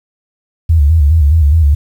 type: tone with vibrato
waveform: sine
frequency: 76.5 Hz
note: D#2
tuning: 29 cents flat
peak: -5 dBFS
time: 0.69-1.75 s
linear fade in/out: 10 ms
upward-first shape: square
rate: 4.8 Hz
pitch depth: 110 cents each way
effects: 7-bit